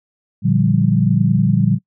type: chord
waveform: sine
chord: G minor seventh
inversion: first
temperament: equal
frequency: 116.54 / 146.83 / 174.61 / 196 Hz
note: Bb2 / D3 / F3 / G3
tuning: 0 / 0 / 0 / 0 cents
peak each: -17 dBFS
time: 0.42-1.79 s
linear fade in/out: 50 ms
effects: noise-tail reverb RT60 0.1 s tail -25 dB re dry